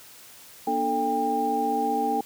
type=tone cluster; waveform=sine; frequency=240.4 / 295.7 / 442.4 / 797 Hz; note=B3 / D4 / A4 / G5; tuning=-46 / +12 / +9 / +28 cents; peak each=-31 / -31 / -30 / -24 dBFS; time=0.67-2.21 s; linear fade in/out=5 ms; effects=white hiss -48 dBFS RMS until 2.25 s + high-pass 60 Hz 12 dB/octave